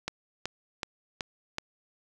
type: click train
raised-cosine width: 0.2 ms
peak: -14 dBFS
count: 5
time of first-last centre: 0.08-1.584 s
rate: 2.66 Hz
effects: none